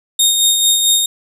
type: tone with tremolo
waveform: 20% pulse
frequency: 3700 Hz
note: A#7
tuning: 14 cents flat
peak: -3 dBFS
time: 0.19-1.06 s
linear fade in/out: 5 ms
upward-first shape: sine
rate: 4.5 Hz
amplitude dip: 40%
effects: none